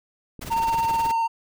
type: clicks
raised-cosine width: 3 ms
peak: -26 dBFS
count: 9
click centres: 0.393 / 0.448 / 0.497 / 0.565 / 0.602 / 0.744 / 0.786 / 0.912 / 0.96 s
type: noise with tremolo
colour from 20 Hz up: pink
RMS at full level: -33 dBFS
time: 0.41-1.12 s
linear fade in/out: 10 ms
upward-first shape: sine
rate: 19 Hz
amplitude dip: 75%
type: tone with vibrato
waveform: triangle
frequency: 913 Hz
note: A#5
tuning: 36 cents flat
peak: -18 dBFS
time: 0.5-1.28 s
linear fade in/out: 20 ms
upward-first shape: square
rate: 16 Hz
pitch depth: 12 cents each way
effects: none